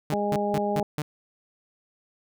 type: tone bursts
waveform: sawtooth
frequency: 149.7 Hz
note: D3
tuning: 33 cents sharp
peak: -22 dBFS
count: 5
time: 0.1-1.02 s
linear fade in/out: 0 ms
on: 40 ms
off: 180 ms
type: harmonic tone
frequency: 205.2 Hz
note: G#3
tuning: 21 cents flat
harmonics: 1 / 2 / 3 / 4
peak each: -29 / -29 / -29 / -29 dBFS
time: 0.12-0.83 s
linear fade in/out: 2 ms
effects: none